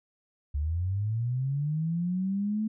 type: linear sweep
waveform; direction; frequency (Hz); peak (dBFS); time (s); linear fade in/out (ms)
sine; up; 69.3 to 220; -26; 0.54-2.68; 10
effects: none